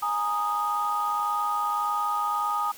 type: chord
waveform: sine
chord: Ab suspended second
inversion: none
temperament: equal with one note detuned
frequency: 830.6 / 932.3 / 1240.9 Hz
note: Ab5 / Bb5 / Eb6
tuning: 0 / 0 / -5 cents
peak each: -29 / -31 / -25 dBFS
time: 0.02-2.72 s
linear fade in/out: 10 ms
effects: tanh soft clip ceiling -17 dBFS + white hiss -46 dBFS RMS until 2.77 s